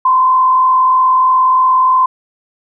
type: tone with frequency modulation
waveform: sine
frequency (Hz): 1031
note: C6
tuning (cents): -26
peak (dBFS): -7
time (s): 0.05-2.06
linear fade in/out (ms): 5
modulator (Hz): 43.1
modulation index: 0.5
effects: none